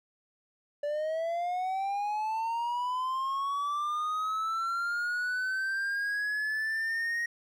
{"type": "linear sweep", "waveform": "triangle", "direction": "up", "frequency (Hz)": [578, 1881], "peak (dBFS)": -27, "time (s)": [0.83, 7.26], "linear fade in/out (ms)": 5, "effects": []}